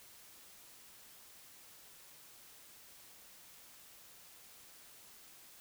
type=silence; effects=white hiss -58 dBFS RMS until 5.6 s